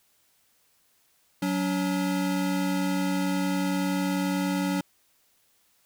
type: tone pair together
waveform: square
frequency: 185 / 284.7 Hz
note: F#3 / C#4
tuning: 0 / +46 cents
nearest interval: perfect fifth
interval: 746 cents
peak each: -28 dBFS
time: 1.42-4.81 s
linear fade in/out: 5 ms
effects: white hiss -66 dBFS RMS until 5.85 s